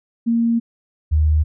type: tone pair in turn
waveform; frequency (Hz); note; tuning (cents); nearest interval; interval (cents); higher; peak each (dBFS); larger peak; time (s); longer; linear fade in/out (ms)
sine; 231.9 / 76.92; A#3 / D#2; -9 / -19; octave + perfect fifth; 1910; first; -14 / -12; second; 0.26-0.6 / 1.11-1.44; first; 20
effects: none